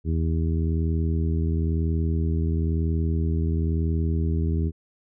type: harmonic tone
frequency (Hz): 81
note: E2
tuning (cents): -30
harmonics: 1 / 2 / 3 / 4 / 5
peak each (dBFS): -22 / -28 / -32 / -34 / -36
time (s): 0.04-4.72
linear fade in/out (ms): 50
effects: none